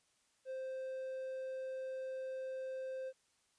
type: tone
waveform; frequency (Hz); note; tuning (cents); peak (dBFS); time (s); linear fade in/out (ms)
triangle; 523.3; C5; 0; -38; 0.45-3.13; 50
effects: white hiss -75 dBFS RMS until 3.58 s + resampled to 22050 Hz